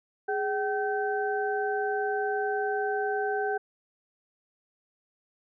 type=tone cluster; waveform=sine; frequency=415.7 / 766 / 1541 Hz; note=G#4 / G5 / G6; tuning=+2 / -40 / -30 cents; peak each=-29 / -30 / -33 dBFS; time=0.28-3.58 s; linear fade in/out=10 ms; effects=none